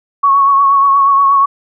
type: tone with vibrato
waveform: sine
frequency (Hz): 1108.7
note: C#6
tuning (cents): 0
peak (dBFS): -6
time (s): 0.23-1.46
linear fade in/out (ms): 10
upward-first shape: triangle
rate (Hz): 8.4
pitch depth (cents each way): 36
effects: none